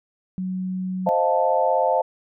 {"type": "tone", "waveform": "sine", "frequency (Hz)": 185.6, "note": "F#3", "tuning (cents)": 6, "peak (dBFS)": -24, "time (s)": [0.38, 1.09], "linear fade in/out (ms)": 0}
{"type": "chord", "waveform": "sine", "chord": "F dominant seventh", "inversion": "second", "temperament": "equal", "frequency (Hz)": [523.3, 622.3, 698.5, 880], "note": ["C5", "Eb5", "F5", "A5"], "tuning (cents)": [0, 0, 0, 0], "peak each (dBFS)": [-22, -23, -23, -22], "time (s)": [1.06, 2.02], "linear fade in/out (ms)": 10}
{"effects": []}